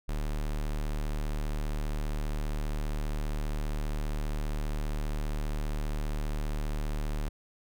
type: tone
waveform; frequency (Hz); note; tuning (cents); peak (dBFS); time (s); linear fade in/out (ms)
square; 37.5; D1; +37; -30; 0.08-7.29; 10
effects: none